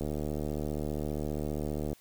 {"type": "click train", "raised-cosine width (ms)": 2, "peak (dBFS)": -21, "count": 145, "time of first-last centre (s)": [0.01, 1.93], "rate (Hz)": 75, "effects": ["white hiss -61 dBFS RMS until 2 s"]}